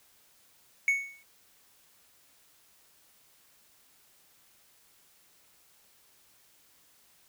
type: tone with exponential decay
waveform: triangle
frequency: 2217 Hz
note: C#7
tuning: in tune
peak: -18 dBFS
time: 0.88-1.23 s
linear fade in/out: 1 ms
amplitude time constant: 75 ms
effects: white hiss -63 dBFS RMS until 7.28 s